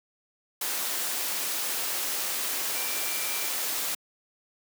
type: tone in noise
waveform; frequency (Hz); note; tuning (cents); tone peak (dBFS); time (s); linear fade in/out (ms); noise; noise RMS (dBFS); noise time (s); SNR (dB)
sine; 2349; D7; 0; -39; 2.75-3.49; 5; white; -30; 0.61-3.95; -12
effects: high-pass 300 Hz 12 dB/octave